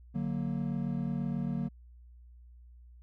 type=chord; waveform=triangle; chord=D augmented; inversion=none; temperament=equal; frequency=146.83 / 185 / 233.1 Hz; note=D3 / F#3 / A#3; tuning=0 / 0 / 0 cents; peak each=-33 dBFS; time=0.14-1.69 s; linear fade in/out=20 ms; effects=added 60 Hz sine -51 dBFS peak until 3.02 s